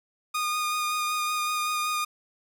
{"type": "tone with vibrato", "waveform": "sawtooth", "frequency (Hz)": 1226, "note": "D#6", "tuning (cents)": -26, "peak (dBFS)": -22, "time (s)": [0.34, 2.05], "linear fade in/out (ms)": 10, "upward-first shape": "sine", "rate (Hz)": 5.3, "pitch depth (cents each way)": 13, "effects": []}